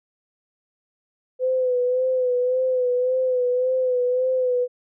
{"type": "tone with vibrato", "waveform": "sine", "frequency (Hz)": 505, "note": "B4", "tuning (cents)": 39, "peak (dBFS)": -18, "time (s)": [1.39, 4.68], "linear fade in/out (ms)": 50, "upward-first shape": "sine", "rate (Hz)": 1.8, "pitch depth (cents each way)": 41, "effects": []}